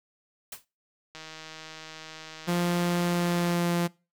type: noise with exponential decay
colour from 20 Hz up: white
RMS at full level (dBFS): -34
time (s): 0.52-0.65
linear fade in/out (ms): 5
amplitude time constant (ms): 27
type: click train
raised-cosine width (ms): 0.2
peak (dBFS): -25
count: 378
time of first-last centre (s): 1.15-3.536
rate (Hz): 158
type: tone with pitch glide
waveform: sawtooth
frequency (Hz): 174.61 to 172.8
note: F3 to F3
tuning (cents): 0 to -18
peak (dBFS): -20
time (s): 2.47-3.88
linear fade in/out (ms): 20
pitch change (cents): -18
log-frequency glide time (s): 3.07-3.73
effects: noise-tail reverb RT60 0.3 s tail -23 dB re dry